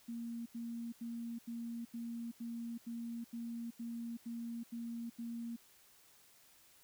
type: tone bursts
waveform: sine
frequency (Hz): 233.1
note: A#3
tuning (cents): 0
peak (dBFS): -40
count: 12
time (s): 0.08-5.564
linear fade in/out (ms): 10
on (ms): 380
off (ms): 84
effects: white hiss -65 dBFS RMS until 6.83 s